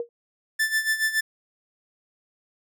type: tone with exponential decay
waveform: sine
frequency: 471.5 Hz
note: A#4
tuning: 20 cents sharp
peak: -22 dBFS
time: 0-0.09 s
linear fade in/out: 1 ms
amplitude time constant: 19 ms
type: tone with tremolo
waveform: 45% pulse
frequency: 1761 Hz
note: A6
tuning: 1 cent sharp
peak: -19 dBFS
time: 0.59-1.21 s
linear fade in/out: 10 ms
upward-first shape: sine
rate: 7.1 Hz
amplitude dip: 75%
effects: none